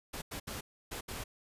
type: noise bursts at uneven times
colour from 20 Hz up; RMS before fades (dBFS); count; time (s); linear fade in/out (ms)
pink; -41; 5; 0.13-0.22 / 0.31-0.4 / 0.47-0.61 / 0.91-1.01 / 1.08-1.24; 10
effects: resampled to 32000 Hz